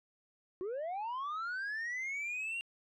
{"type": "linear sweep", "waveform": "sine", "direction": "up", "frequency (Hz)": [351.5, 2794], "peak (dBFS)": -33, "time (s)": [0.61, 2.61], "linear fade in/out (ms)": 0, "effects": ["tanh soft clip ceiling -35 dBFS"]}